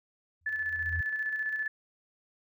sine tone with exponential growth, 83.9 Hz, E2, 31 cents sharp, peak -28 dBFS, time 0.41-1.01 s, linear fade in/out 5 ms, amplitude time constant 130 ms
sine tone with tremolo, 1737 Hz, A6, 23 cents flat, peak -28 dBFS, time 0.46-1.68 s, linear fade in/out 5 ms, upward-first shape square, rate 15 Hz, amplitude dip 40%
effects none

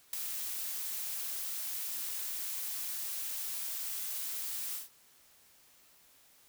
blue noise with ADSR envelope, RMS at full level -32 dBFS, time 0.13-4.89 s, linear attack 4 ms, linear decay 5 ms, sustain -6 dB, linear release 150 ms, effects white hiss -63 dBFS RMS until 6.48 s

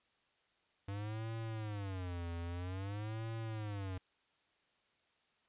square tone with vibrato, 98 Hz, G2, in tune, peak -40 dBFS, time 0.88-3.98 s, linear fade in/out 5 ms, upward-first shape sine, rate 0.51 Hz, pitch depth 250 cents each way, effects white hiss -75 dBFS RMS until 5.48 s + resampled to 8000 Hz

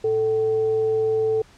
sine tone with frequency modulation, 440 Hz, A4, in tune, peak -18 dBFS, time 0.04-1.42 s, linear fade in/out 5 ms, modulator 325 Hz, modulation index 0.24, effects pink hiss -52 dBFS RMS until 1.57 s + low-pass 7000 Hz 12 dB/octave

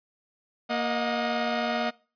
sawtooth tone cluster, 234.4 / 623 / 721 Hz, A#3 / D#5 / F#5, +10 / +2 / -45 cents, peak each -26 dBFS, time 0.69-1.91 s, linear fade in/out 20 ms, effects noise-tail reverb RT60 0.4 s tail -25 dB re dry + resampled to 11025 Hz

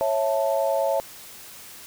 sine chord, A major, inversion first, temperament just, 550 / 660 / 880 Hz, C#5 / E5 / A5, -14 / +2 / 0 cents, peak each -23 / -24 / -28 dBFS, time 0.01-1 s, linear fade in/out 0 ms, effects white hiss -43 dBFS RMS until 1.86 s

